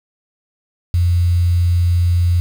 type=tone with quantisation; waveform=sine; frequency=87.31 Hz; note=F2; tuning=in tune; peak=-11 dBFS; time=0.94-2.4 s; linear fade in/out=0 ms; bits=6; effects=none